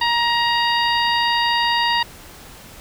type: harmonic tone with a mistuned harmonic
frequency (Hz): 943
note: A#5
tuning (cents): +20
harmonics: 1 / 2 / 3 / 4 / 5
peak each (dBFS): -19 / -22 / -24 / -25 / -26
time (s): 0.01-2.03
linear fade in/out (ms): 5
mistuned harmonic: 4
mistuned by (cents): -15
effects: pink hiss -41 dBFS RMS until 2.8 s